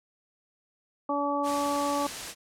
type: harmonic tone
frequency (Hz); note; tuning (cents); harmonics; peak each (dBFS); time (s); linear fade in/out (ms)
286.1; D4; -45; 1 / 2 / 3 / 4; -31 / -31 / -31 / -31; 1.09-2.07; 5
type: noise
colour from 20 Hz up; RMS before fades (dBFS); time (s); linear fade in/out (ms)
white; -36; 1.43-2.35; 50
effects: low-pass 9000 Hz 12 dB/octave